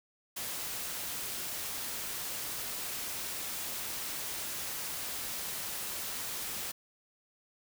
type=noise; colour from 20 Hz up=white; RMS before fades=-38 dBFS; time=0.36-6.72 s; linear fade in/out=10 ms; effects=none